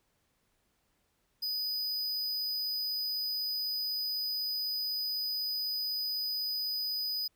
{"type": "tone", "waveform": "square", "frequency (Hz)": 4978, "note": "D#8", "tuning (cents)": 0, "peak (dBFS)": -32, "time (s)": [1.42, 7.28], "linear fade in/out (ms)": 10, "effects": ["pink hiss -75 dBFS RMS until 7.35 s"]}